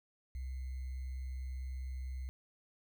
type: tone with sample-and-hold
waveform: sine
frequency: 64.6 Hz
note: C2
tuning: 21 cents flat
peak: -38 dBFS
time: 0.35-2.29 s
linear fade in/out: 0 ms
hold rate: 2100 Hz
effects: none